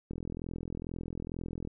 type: click train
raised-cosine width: 3 ms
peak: -25 dBFS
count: 67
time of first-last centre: 0.11-1.674 s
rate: 42.2 Hz
effects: none